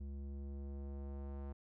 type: tone with low-pass filter sweep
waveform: square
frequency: 69.6 Hz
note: C#2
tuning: 8 cents sharp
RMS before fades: -45 dBFS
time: 0-1.53 s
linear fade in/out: 10 ms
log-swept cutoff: 240 to 1000 Hz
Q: 0.84
effects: none